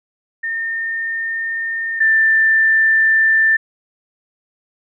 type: tone pair in turn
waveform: sine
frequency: 1819 / 1778.5 Hz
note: A#6 / A6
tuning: -43 / +18 cents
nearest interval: unison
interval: 39 cents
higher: first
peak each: -19 / -10 dBFS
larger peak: second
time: 0.43-2 / 2-3.57 s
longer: neither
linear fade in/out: 10 ms
effects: none